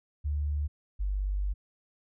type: tone pair in turn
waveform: sine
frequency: 73.42 / 48.91 Hz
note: D2 / G1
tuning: 0 / -3 cents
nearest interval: perfect fifth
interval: 703 cents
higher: first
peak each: -27 dBFS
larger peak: neither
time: 0.24-0.68 / 0.99-1.54 s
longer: second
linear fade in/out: 20 ms
effects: none